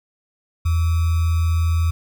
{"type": "tone with sample-and-hold", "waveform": "sine", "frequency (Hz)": 82.8, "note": "E2", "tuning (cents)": 8, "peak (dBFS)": -15, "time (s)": [0.65, 1.91], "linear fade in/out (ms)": 10, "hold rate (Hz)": 1225, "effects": []}